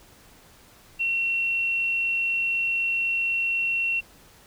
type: tone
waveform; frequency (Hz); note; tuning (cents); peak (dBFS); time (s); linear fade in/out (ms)
sine; 2724; F7; -44; -22; 0.99-4.01; 20
effects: pink hiss -53 dBFS RMS until 4.46 s